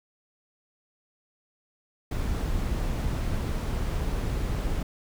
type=noise; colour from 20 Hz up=brown; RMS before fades=-28 dBFS; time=2.11-4.83 s; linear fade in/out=5 ms; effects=none